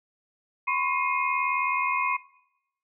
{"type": "tone cluster", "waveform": "sine", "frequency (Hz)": [1011, 1090, 2133, 2489], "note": ["B5", "C#6", "C7", "D#7"], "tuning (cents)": [40, -29, 33, 0], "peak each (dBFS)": -29, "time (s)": [0.67, 2.17], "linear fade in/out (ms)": 10, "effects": ["noise-tail reverb RT60 0.8 s tail -19 dB re dry"]}